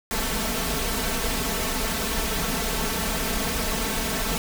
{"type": "noise with comb filter", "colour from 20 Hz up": "pink", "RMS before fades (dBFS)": -26, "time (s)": [0.11, 4.38], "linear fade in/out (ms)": 0, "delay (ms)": 4.5, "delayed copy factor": 0.85, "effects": []}